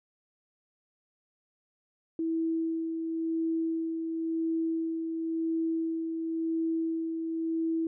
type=tone with tremolo; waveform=sine; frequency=326.4 Hz; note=E4; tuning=17 cents flat; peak=-26 dBFS; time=2.19-7.87 s; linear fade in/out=2 ms; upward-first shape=sine; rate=0.95 Hz; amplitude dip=40%; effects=none